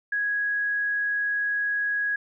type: tone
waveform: sine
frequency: 1661.2 Hz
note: G#6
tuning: in tune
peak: -23 dBFS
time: 0.12-2.16 s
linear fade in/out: 5 ms
effects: none